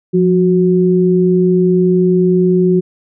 sine tone pair together, 176.88 / 367.5 Hz, F3 / F#4, +22 / -12 cents, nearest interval octave + minor second, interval 1266 cents, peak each -11 dBFS, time 0.13-2.81 s, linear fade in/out 20 ms, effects none

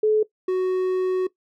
sine / triangle tone pair in turn, 429.8 / 370.8 Hz, A4 / F#4, -41 / +4 cents, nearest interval minor third, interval 255 cents, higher first, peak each -15 / -17 dBFS, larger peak first, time 0.03-0.23 / 0.48-1.27 s, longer second, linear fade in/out 5 ms, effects noise-tail reverb RT60 0.1 s tail -18 dB re dry

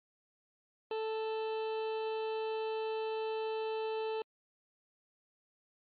harmonic tone, 440 Hz, A4, in tune, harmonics 1 / 2 / 3 / 4 / 6 / 7 / 8 / 9 / 10, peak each -34 / -41 / -52 / -56 / -49 / -53 / -61 / -56 / -64 dBFS, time 0.91-4.22 s, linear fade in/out 2 ms, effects MP3 32 kbps

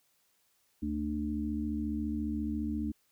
harmonic tone, 74.5 Hz, D2, 25 cents sharp, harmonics 1 / 3 / 4, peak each -38 / -34 / -35 dBFS, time 0.82-2.92 s, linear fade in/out 10 ms, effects white hiss -72 dBFS RMS until 3.11 s

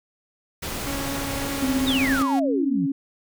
pink noise, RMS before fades -30 dBFS, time 0.62-2.23 s, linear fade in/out 10 ms
sawtooth tone with vibrato, 277.2 Hz, C#4, in tune, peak -25 dBFS, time 0.86-2.4 s, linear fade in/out 10 ms, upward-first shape triangle, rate 3.8 Hz, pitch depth 8 cents each way
sine tone with pitch glide, 261.6 to 275.4 Hz, C4 to C#4, 0 to -11 cents, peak -21 dBFS, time 1.62-2.92 s, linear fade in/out 5 ms, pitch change +89 cents, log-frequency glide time 1.91-2.5 s
sine exponential sweep, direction down, 3944 to 147.8 Hz, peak -23 dBFS, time 1.86-2.87 s, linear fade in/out 20 ms
effects none

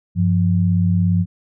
sine tone pair together, 97.26 / 174.61 Hz, G2 / F3, -13 / 0 cents, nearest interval minor seventh, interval 1013 cents, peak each -16 dBFS, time 0.15-1.26 s, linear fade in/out 50 ms, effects none

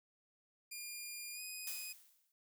10% pulse tone with pitch glide, 2412 to 2497 Hz, D7 to D#7, +46 to +6 cents, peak -36 dBFS, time 0.71-1.93 s, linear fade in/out 10 ms, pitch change +60 cents, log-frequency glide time 1.33-1.41 s
blue noise with exponential decay, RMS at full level -42 dBFS, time 1.67-2.32 s, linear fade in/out 1 ms, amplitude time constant 140 ms
effects none

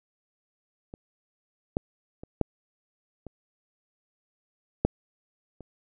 clicks, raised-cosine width 2 ms, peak -27 / -12 / -27 / -9 / -26 / -7 / -29 dBFS, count 7, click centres 0.939 / 1.769 / 2.235 / 2.413 / 3.267 / 4.85 / 5.607 s, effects none

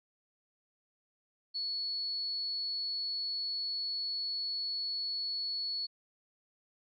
sine tone, 4400 Hz, C#8, 14 cents flat, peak -33 dBFS, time 1.54-5.87 s, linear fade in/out 20 ms, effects none

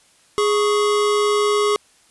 square tone pair together, 415.4 / 1109 Hz, G#4 / C#6, 0 / 0 cents, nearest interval octave + perfect fourth, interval 1700 cents, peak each -17 / -23 dBFS, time 0.38-1.76 s, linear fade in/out 0 ms, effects white hiss -55 dBFS RMS until 2.1 s + resampled to 24000 Hz

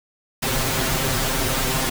pink noise with comb filter, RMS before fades -22 dBFS, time 0.42-1.9 s, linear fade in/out 10 ms, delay 7.6 ms, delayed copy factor +1, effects none

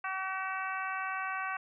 harmonic tone, 380.3 Hz, F#4, 48 cents sharp, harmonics 2 / 3 / 4 / 5 / 6 / 7, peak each -40 / -37 / -38 / -43 / -45 / -44 dBFS, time 0.04-1.57 s, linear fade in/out 5 ms, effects none

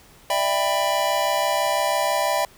square chord, E minor seventh, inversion third, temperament just, 593.3 / 659.3 / 791.1 / 988.9 Hz, D5 / E5 / G5 / B5, +18 / 0 / +16 / +2 cents, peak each -26 dBFS, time 0.3-2.45 s, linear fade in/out 2 ms, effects pink hiss -51 dBFS RMS until 2.57 s

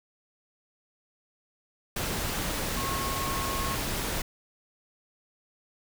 sine tone in noise, 1088 Hz, C#6, 33 cents flat, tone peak -33 dBFS, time 2.77-3.75 s, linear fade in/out 5 ms, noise pink, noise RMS -31 dBFS, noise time 1.96-4.22 s, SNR -5 dB, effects none

